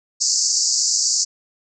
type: band-pass noise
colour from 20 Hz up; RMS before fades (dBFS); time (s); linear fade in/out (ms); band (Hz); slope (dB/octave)
white; -19; 0.2-1.25; 20; 4600 to 7400; 96
effects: none

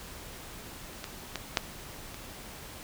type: clicks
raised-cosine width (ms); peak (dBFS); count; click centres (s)
0.2; -30 / -19 / -15 / -6 / -26; 5; 0.932 / 1.042 / 1.357 / 1.572 / 2.144
effects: pink hiss -45 dBFS RMS until 2.83 s

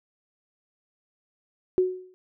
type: tone with exponential decay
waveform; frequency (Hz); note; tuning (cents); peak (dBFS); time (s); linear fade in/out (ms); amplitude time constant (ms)
sine; 368.7; F#4; -6; -15; 1.78-2.14; 0; 78
effects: none

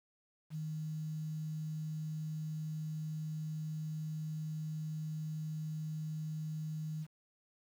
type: tone with quantisation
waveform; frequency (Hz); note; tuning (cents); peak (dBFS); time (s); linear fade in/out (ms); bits
sine; 155.56; D#3; 0; -37; 0.5-7.07; 50; 10
effects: none

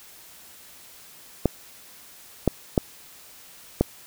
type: clicks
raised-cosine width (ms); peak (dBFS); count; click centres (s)
2; -4; 4; 1.457 / 2.477 / 2.778 / 3.81
effects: white hiss -48 dBFS RMS until 4.06 s

